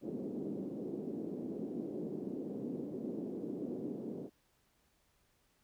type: band-pass noise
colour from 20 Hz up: pink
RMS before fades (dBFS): -41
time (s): 0.01-4.3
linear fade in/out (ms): 50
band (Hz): 210 to 400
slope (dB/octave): 24
effects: pink hiss -74 dBFS RMS until 5.63 s